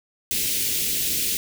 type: band-stop noise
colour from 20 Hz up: white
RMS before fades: -24 dBFS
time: 0.31-1.37 s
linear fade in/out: 0 ms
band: 430 to 2300 Hz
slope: 24 dB/octave
effects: none